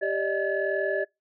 sine tone cluster, 391.8 / 583 / 624 / 1714 Hz, G4 / D5 / D#5 / A6, -1 / -13 / +5 / -46 cents, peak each -29 dBFS, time 0.01-1.05 s, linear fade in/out 20 ms, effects noise-tail reverb RT60 0.2 s tail -25 dB re dry + tanh soft clip ceiling -14 dBFS

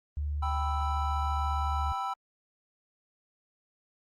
sine tone, 73.42 Hz, D2, in tune, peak -29 dBFS, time 0.17-1.92 s, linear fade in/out 0 ms
triangle chord, E minor, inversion first, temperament equal, 784 / 987.8 / 1318.5 Hz, G5 / B5 / E6, 0 / 0 / 0 cents, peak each -33 dBFS, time 0.42-2.14 s, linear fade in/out 10 ms
effects Opus 32 kbps

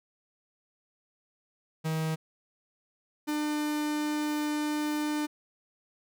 45% pulse tone pair in turn, 158.8 / 299.8 Hz, D#3 / D4, +36 / +36 cents, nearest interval major seventh, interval 1100 cents, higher second, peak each -28 dBFS, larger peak neither, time 1.84-2.16 / 3.27-5.27 s, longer second, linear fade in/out 20 ms, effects none

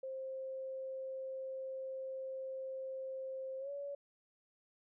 sine tone with pitch glide, 528 to 565.9 Hz, C5 to C#5, +16 to +36 cents, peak -40 dBFS, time 0.03-3.95 s, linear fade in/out 5 ms, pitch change +120 cents, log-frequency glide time 3.59-3.7 s, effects none

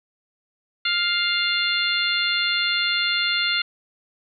harmonic tone, 700 Hz, F5, 4 cents sharp, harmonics 2 / 3 / 4 / 5 / 6, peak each -26 / -26 / -26 / -26 / -26 dBFS, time 0.85-3.62 s, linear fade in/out 5 ms, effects none

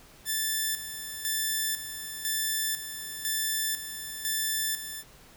5% pulse tone with tremolo, 1760 Hz, A6, in tune, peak -16 dBFS, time 0.25-5.04 s, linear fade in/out 50 ms, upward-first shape square, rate 1 Hz, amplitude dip 65%, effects pink hiss -54 dBFS RMS until 5.36 s

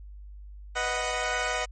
15% pulse chord, B major, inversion none, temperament equal, 493.9 / 622.3 / 740 Hz, B4 / D#5 / F#5, 0 / 0 / 0 cents, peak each -26 / -25 / -24 dBFS, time 0.75-1.66 s, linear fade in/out 20 ms, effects added 50 Hz sine -41 dBFS peak until 1.71 s + MP3 32 kbps

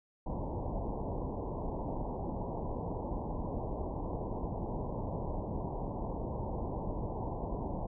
pink low-pass noise, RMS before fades -37 dBFS, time 0.26-7.87 s, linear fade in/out 10 ms, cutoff 1000 Hz, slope 96 dB/octave, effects none

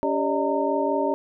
sine tone cluster, 282.7 / 393.3 / 574 / 619 / 916 Hz, C#4 / G4 / D5 / D#5 / A#5, +34 / +6 / -40 / -9 / -31 cents, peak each -27 dBFS, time 0.03-1.14 s, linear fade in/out 0 ms, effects none

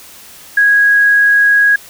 sine tone, 1653 Hz, G#6, 9 cents flat, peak -6 dBFS, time 0.57-1.76 s, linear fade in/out 5 ms, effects white hiss -37 dBFS RMS until 1.89 s

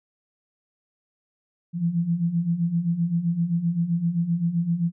sine beating tone pair, 164.81 / 172.51 Hz, E3 / F3, 0 / -21 cents, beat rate 7.7 Hz, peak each -27 / -22 dBFS, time 1.73-4.92 s, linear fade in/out 50 ms, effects none

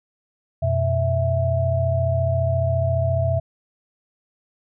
sine tone cluster, 89.6 / 124.1 / 659 Hz, F2 / B2 / E5, +45 / +9 / -1 cents, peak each -22 dBFS, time 0.62-3.4 s, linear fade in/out 10 ms, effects none

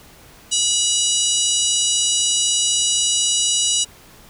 harmonic tone, 972 Hz, B5, 28 cents flat, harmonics 3 / 4 / 5 / 6 / 7 / 8 / 9 / 10, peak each -21 / -24 / -30 / -24 / -24 / -23 / -27 / -31 dBFS, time 0.51-3.85 s, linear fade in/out 20 ms, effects pink hiss -46 dBFS RMS until 4.29 s

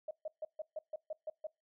sine tone bursts, 622.3 Hz, D#5, in tune, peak -37 dBFS, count 9, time 0.08-1.47 s, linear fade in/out 5 ms, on 30 ms, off 140 ms, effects noise-tail reverb RT60 0.2 s tail -22 dB re dry

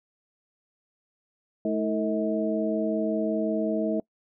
sine tone cluster, 215.9 / 321.3 / 451 / 638 Hz, A3 / E4 / A4 / D#5, -33 / -44 / +43 / +43 cents, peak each -28 / -29 / -31 / -29 dBFS, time 1.65-4 s, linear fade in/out 2 ms, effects noise-tail reverb RT60 0.1 s tail -24 dB re dry

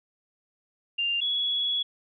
sine tone pair in turn, 2794 / 3369 Hz, F7 / G#7, 0 / +24 cents, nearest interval minor third, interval 324 cents, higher second, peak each -24 dBFS, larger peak neither, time 0.98-1.21 / 1.21-1.83 s, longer second, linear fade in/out 10 ms, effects none

